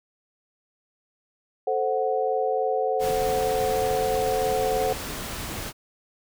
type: chord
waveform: sine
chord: F# diminished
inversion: first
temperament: equal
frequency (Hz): 440 / 523.3 / 740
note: A4 / C5 / F#5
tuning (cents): 0 / 0 / 0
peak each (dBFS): -26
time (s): 1.67-4.93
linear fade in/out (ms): 5
type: noise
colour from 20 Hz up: pink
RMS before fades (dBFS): -33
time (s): 2.99-5.73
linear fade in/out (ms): 50
effects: none